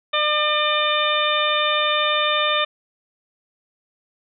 harmonic tone, 601 Hz, D5, 40 cents sharp, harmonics 1 / 2 / 3 / 4 / 5 / 6, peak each -24 / -22 / -27 / -26 / -27 / -23 dBFS, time 0.13-2.65 s, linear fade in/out 10 ms, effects none

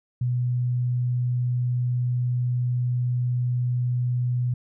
sine tone, 123.47 Hz, B2, in tune, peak -21 dBFS, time 0.21-4.54 s, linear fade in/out 5 ms, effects none

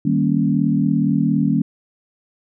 sine chord, Eb dominant seventh, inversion none, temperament equal, 155.56 / 196 / 233.1 / 277.2 Hz, Eb3 / G3 / Bb3 / Db4, 0 / 0 / 0 / 0 cents, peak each -20 dBFS, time 0.05-1.62 s, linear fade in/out 5 ms, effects none

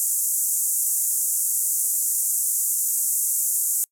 pink band-pass noise, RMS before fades -23 dBFS, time 0-3.84 s, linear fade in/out 0 ms, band 7000 to 14000 Hz, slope 48 dB/octave, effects noise-tail reverb RT60 0.1 s tail -26 dB re dry

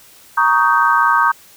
sine chord, Eb dominant seventh, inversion second, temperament just, 933.4 / 1120.1 / 1244.5 / 1555.6 Hz, Bb5 / Db6 / Eb6 / G6, +2 / +18 / 0 / -14 cents, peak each -16 dBFS, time 0.37-1.32 s, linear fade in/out 10 ms, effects white hiss -45 dBFS RMS until 1.56 s

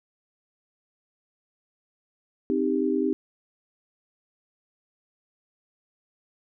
sine chord, C minor, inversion none, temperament equal with one note detuned, 261.6 / 311.1 / 395.9 Hz, C4 / Eb4 / G4, 0 / 0 / +17 cents, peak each -26 dBFS, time 2.5-3.13 s, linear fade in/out 0 ms, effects none

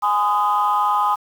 sine chord, Ab major, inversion none, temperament equal with one note detuned, 830.6 / 1020.8 / 1244.5 Hz, Ab5 / C6 / Eb6, 0 / -43 / 0 cents, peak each -19 dBFS, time 0.02-1.16 s, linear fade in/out 20 ms, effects tanh soft clip ceiling -9 dBFS + 7-bit

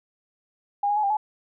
sine tone with pitch steps, 812 / 825 / 849 / 797 / 853 Hz, G#5 / G#5 / G#5 / G5 / G#5, -39 / -12 / +38 / +28 / +46 cents, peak -20 dBFS, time 0.83-1.17 s, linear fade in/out 5 ms, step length 68 ms, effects none

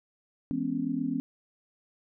sine chord, C# minor seventh, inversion first, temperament just, 166.31 / 207.9 / 249.5 / 277.2 Hz, E3 / G#3 / B3 / C#4, +16 / +2 / +18 / 0 cents, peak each -37 / -37 / -31 / -31 dBFS, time 0.51-1.2 s, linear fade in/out 0 ms, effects none

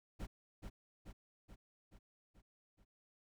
brown noise with echo, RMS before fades -43 dBFS, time 0.19-0.27 s, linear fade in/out 20 ms, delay 430 ms, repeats 6, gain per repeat -4 dB, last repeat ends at 2.85 s, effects none

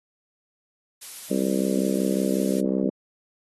blue noise, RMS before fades -37 dBFS, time 1.01-2.61 s, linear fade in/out 10 ms
harmonic tone, 65.41 Hz, C2, in tune, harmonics 3 / 4 / 5 / 6 / 7 / 8 / 9, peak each -25 / -27 / -29 / -31 / -32 / -33 / -34 dBFS, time 1.3-2.9 s, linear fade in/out 10 ms
effects AAC 32 kbps

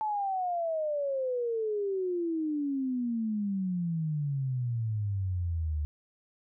sine exponential sweep, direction down, 874 to 73.42 Hz, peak -28 dBFS, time 0.01-5.85 s, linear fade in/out 0 ms, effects none

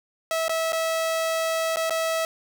sawtooth tone with dropouts, 650 Hz, E5, 24 cents flat, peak -19 dBFS, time 0.31-2.25 s, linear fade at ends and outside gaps 1 ms, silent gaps 0.482-0.494 / 0.722-0.73 / 1.76-1.769 / 1.897-1.906 s, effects none

